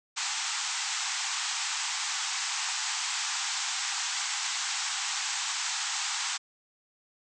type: band-pass noise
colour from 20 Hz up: white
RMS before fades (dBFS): -32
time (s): 0.16-6.38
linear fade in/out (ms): 20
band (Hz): 760 to 8000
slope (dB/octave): 96
effects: none